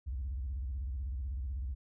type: tone with vibrato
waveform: sine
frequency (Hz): 65.41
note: C2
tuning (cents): 0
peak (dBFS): -33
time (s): 0.06-1.75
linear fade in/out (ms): 20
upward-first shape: square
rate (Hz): 16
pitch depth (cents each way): 200
effects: tanh soft clip ceiling -31 dBFS